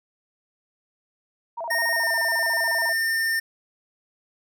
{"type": "tone with vibrato", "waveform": "sine", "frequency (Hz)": 790, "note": "G5", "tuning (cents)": 13, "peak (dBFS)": -28, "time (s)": [1.57, 2.93], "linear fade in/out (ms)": 10, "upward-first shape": "square", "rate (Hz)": 14, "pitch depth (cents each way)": 300}
{"type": "tone with pitch glide", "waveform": "square", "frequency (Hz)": [1846, 1808], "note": ["A#6", "A6"], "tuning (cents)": [-17, 47], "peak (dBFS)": -22, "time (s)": [1.7, 3.4], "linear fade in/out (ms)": 10, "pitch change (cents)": -36, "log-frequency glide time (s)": [1.93, 2.11]}
{"effects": []}